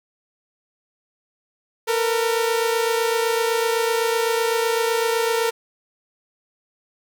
sawtooth tone pair together, 454.3 / 482.2 Hz, A#4 / B4, -45 / -41 cents, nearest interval minor second, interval 104 cents, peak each -16 / -21 dBFS, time 1.87-5.51 s, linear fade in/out 20 ms, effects none

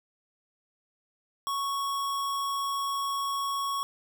square tone, 1108.7 Hz, C#6, in tune, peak -29 dBFS, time 1.47-3.83 s, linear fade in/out 0 ms, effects none

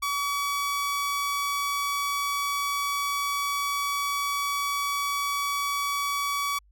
sawtooth tone, 1138 Hz, C#6, 45 cents sharp, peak -22 dBFS, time 0.02-6.59 s, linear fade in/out 10 ms, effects added 50 Hz sine -56 dBFS peak until 6.71 s

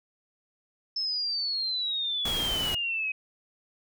sine exponential sweep, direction down, 5280 to 2519 Hz, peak -27 dBFS, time 0.96-3.12 s, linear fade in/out 5 ms
pink noise, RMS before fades -34 dBFS, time 2.25-2.75 s, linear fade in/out 5 ms
effects none

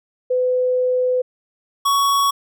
sine / square tone pair in turn, 504 / 1117.8 Hz, B4 / C#6, +35 / +14 cents, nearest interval octave + major second, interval 1379 cents, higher second, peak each -15 dBFS, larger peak neither, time 0.3-1.22 / 1.85-2.31 s, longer first, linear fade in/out 10 ms, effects none

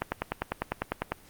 click train, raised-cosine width 0.5 ms, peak -12 dBFS, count 12, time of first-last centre 0.02-1.12 s, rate 10 Hz, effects pink hiss -55 dBFS RMS until 1.29 s + Opus 32 kbps

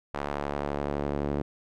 sawtooth tone with band-pass filter sweep, 71.9 Hz, D2, 36 cents flat, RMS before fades -31 dBFS, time 0.14-1.42 s, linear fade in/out 5 ms, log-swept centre 960 to 360 Hz, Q 0.92, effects none

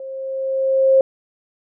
sine tone with level ramp, 533 Hz, C5, 32 cents sharp, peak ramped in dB -29 to -8 dBFS, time 0-1.01 s, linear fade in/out 2 ms, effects none

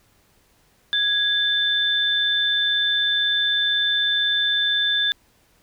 sine tone pair together, 1660 / 3538 Hz, G#6 / A7, -1 / +9 cents, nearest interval octave + minor second, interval 1310 cents, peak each -23 / -19 dBFS, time 0.93-5.12 s, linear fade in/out 0 ms, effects pink hiss -60 dBFS RMS until 5.62 s

